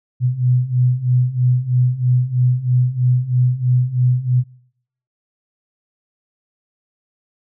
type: beating tone pair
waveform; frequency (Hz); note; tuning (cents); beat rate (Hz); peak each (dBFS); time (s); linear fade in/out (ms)
sine; 123.47 / 126.57; B2 / B2; 0 / +43; 3.1; -18 / -15; 0.2-4.44; 50
effects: noise-tail reverb RT60 0.7 s tail -24 dB re dry